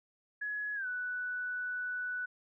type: tone with pitch glide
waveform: sine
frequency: 1686 to 1484.8 Hz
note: G#6 to F#6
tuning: +26 to +6 cents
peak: -34 dBFS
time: 0.41-2.26 s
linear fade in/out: 10 ms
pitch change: -220 cents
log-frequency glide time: 0.75-0.87 s
effects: none